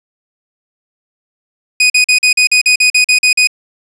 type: tone bursts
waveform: sawtooth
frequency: 2489 Hz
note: D#7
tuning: in tune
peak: -3 dBFS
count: 12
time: 1.8-3.473 s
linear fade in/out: 5 ms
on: 100 ms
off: 43 ms
effects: resampled to 22050 Hz + 7-bit

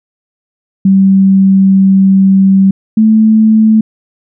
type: tone pair in turn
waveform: sine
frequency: 192.9 / 218.6 Hz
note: G3 / A3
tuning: -28 / -11 cents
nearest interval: major second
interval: 217 cents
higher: second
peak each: -3 dBFS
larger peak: neither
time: 0.85-2.71 / 2.97-3.81 s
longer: first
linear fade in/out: 5 ms
effects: none

